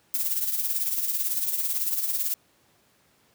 violet noise with tremolo, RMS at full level -24 dBFS, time 0.14-2.34 s, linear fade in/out 0 ms, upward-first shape triangle, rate 18 Hz, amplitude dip 65%, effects pink hiss -63 dBFS RMS until 3.34 s + high-pass 100 Hz 12 dB/octave

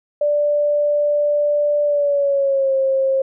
sine tone with pitch glide, 587.3 to 535.5 Hz, D5 to C5, 0 to +40 cents, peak -14 dBFS, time 0.21-3.22 s, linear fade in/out 5 ms, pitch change -160 cents, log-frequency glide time 1.84-2.74 s, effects none

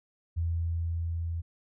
sine tone with level ramp, 83.7 Hz, E2, 27 cents sharp, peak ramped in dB -26 to -30 dBFS, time 0.36-1.42 s, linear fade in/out 20 ms, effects none

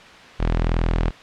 sawtooth tone, 41.2 Hz, E1, in tune, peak -14 dBFS, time 0.39-1.11 s, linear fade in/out 20 ms, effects white hiss -42 dBFS RMS until 1.22 s + low-pass 3000 Hz 12 dB/octave

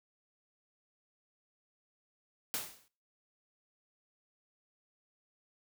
white noise with exponential decay, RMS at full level -33 dBFS, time 2.54-2.88 s, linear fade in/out 0 ms, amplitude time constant 72 ms, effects noise-tail reverb RT60 0.4 s tail -20 dB re dry

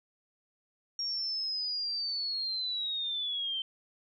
sine linear sweep, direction down, 5588 to 3099 Hz, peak -31 dBFS, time 0.99-3.62 s, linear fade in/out 2 ms, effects none

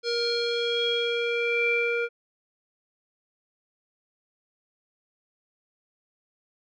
square tone with low-pass filter sweep, 471.3 Hz, A#4, 19 cents sharp, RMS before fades -26 dBFS, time 0.03-2.09 s, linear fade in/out 50 ms, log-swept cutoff 4700 to 2000 Hz, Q 7.7, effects none

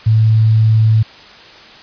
sine tone with quantisation, 110.3 Hz, A2, 5 cents sharp, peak -7 dBFS, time 0.06-1.03 s, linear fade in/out 10 ms, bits 6, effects white hiss -38 dBFS RMS until 1.82 s + resampled to 11025 Hz

